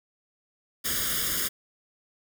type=noise with comb filter; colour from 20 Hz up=white; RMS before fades=-28 dBFS; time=0.84-1.49 s; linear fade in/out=20 ms; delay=0.59 ms; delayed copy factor=+1; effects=none